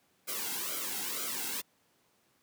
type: noise with flanger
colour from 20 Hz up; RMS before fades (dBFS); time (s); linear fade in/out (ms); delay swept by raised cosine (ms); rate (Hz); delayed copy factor
white; -36; 0.27-1.62; 20; 1.1 to 1.71; 2.1; -0.8
effects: pink hiss -70 dBFS RMS until 2.42 s + high-pass 150 Hz 12 dB/octave